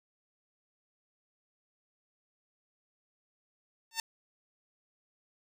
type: tone with exponential growth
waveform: 5% pulse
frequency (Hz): 900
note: A5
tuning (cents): +39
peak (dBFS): -15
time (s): 3.91-4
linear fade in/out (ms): 2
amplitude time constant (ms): 19
effects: none